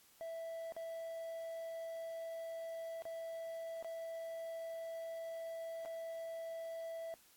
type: tone with dropouts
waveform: triangle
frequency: 659.3 Hz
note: E5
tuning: in tune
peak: -40 dBFS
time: 0.21-7.14 s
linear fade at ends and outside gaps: 0 ms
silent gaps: 0.722-0.765 / 3.021-3.053 / 3.826-3.846 / 5.851-5.858 s
effects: white hiss -66 dBFS RMS until 7.36 s + AAC 64 kbps